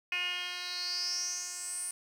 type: tone with band-pass filter sweep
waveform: 10% pulse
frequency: 357.6 Hz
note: F4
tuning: 41 cents sharp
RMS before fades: -36 dBFS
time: 0.12-1.91 s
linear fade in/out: 2 ms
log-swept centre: 2600 to 9400 Hz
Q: 8.6
effects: 10-bit